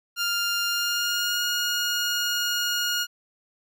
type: tone with pitch glide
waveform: 15% pulse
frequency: 1400 to 1432.7 Hz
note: F6 to F6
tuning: +4 to +44 cents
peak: -17 dBFS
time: 0.16-3.07 s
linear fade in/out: 50 ms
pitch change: +40 cents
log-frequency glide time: 0.66-1.42 s
effects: none